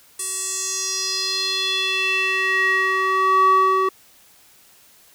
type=tone with band-pass filter sweep; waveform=square; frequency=380 Hz; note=F#4; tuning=46 cents sharp; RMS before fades=-20 dBFS; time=0.19-3.89 s; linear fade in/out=5 ms; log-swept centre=9100 to 880 Hz; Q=4; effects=white hiss -52 dBFS RMS until 5.14 s